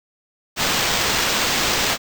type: noise with sample-and-hold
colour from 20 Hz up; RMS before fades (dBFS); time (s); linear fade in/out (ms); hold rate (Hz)
violet; -20; 0.56-1.98; 50; 11025
effects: none